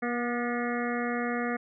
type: harmonic tone with a mistuned harmonic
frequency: 240 Hz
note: B3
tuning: 49 cents flat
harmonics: 1 / 2 / 3 / 5 / 6 / 7 / 8 / 9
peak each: -31 / -34 / -36 / -38 / -39 / -39 / -40 / -41 dBFS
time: 0.02-1.57 s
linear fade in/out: 10 ms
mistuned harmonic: 7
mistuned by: +55 cents
effects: none